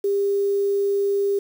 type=tone with quantisation; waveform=sine; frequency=400 Hz; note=G4; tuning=35 cents sharp; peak=-18 dBFS; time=0.04-1.39 s; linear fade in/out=5 ms; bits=7; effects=none

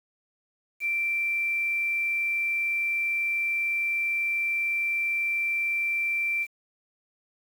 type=tone with quantisation; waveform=sine; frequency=2349 Hz; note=D7; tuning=in tune; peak=-24 dBFS; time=0.8-6.47 s; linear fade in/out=50 ms; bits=8; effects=none

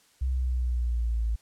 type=linear sweep; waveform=sine; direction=down; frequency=65.3 to 55 Hz; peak=-24 dBFS; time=0.21-1.36 s; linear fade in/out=10 ms; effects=white hiss -62 dBFS RMS until 1.41 s + low-pass 10000 Hz 12 dB/octave

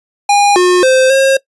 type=tone with pitch steps; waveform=square; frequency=814 / 360.3 / 520 / 538 Hz; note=G#5 / F#4 / C5 / C5; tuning=-35 / -46 / -11 / +48 cents; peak=-7 dBFS; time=0.29-1.37 s; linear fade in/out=5 ms; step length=270 ms; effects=noise-tail reverb RT60 0.1 s tail -21 dB re dry + resampled to 24000 Hz

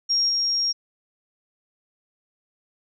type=tone with level steps; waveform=sine; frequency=5580 Hz; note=F8; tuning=2 cents flat; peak=-18 / -20 dBFS; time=0.09-0.73 s; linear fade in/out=20 ms; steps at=0.29 s; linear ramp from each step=2 ms; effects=none

